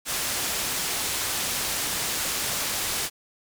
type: low-pass noise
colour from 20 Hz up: white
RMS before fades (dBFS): -28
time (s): 0.05-3.1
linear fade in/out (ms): 50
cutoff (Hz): 11000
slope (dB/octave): 12
effects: none